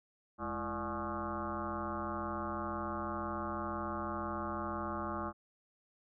sine tone with frequency modulation, 714 Hz, F5, 38 cents sharp, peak -35 dBFS, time 0.38-5.33 s, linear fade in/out 50 ms, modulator 126 Hz, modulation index 4.9, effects none

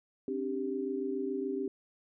sine chord, C suspended second, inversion none, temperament equal with one note detuned, 266.7 / 293.7 / 392 Hz, C4 / D4 / G4, +33 / 0 / 0 cents, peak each -36 / -39 / -34 dBFS, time 0.28-1.68 s, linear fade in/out 2 ms, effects none

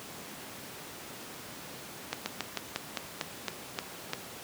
slowing click train, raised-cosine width 0.2 ms, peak -13 dBFS, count 10, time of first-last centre 2.13-4.134 s, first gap 130 ms, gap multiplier 1.13, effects pink hiss -44 dBFS RMS until 4.43 s + high-pass 150 Hz 12 dB/octave

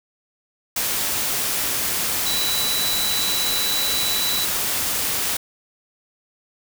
sine tone in noise, 3951 Hz, B7, in tune, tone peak -23 dBFS, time 2.26-4.45 s, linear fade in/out 5 ms, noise white, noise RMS -23 dBFS, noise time 0.76-5.37 s, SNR -3 dB, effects none

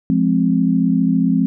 sine chord, F minor, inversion none, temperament just, 174.61 / 209.5 / 261.9 Hz, F3 / Ab3 / C4, 0 / +15 / +2 cents, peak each -17 / -18 / -16 dBFS, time 0.1-1.46 s, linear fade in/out 0 ms, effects none

